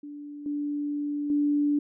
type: tone with level steps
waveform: sine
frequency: 291.5 Hz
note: D4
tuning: 13 cents flat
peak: -37 / -27 / -21 dBFS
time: 0.03-1.79 s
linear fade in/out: 5 ms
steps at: 0.46 / 1.3 s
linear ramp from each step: 2 ms
effects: none